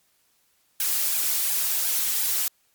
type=noise with flanger; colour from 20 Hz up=blue; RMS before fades=-24 dBFS; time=0.8-2.48 s; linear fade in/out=2 ms; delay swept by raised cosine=1.2 to 4.8 ms; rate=2.8 Hz; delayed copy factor=+0.75; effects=white hiss -66 dBFS RMS until 2.74 s + MP3 96 kbps